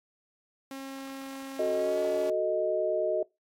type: tone with pitch glide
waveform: sawtooth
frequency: 270 to 284.1 Hz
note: C#4 to C#4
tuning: -45 to +43 cents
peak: -34 dBFS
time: 0.71-2.3 s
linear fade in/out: 2 ms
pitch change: +88 cents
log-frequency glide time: 1.73-2 s
type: chord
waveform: sine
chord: D# diminished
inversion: first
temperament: equal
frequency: 370 / 440 / 622.3 Hz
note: F#4 / A4 / D#5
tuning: 0 / 0 / 0 cents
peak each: -31 / -32 / -27 dBFS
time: 1.59-3.23 s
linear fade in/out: 5 ms
effects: noise-tail reverb RT60 0.2 s tail -22 dB re dry + AAC 64 kbps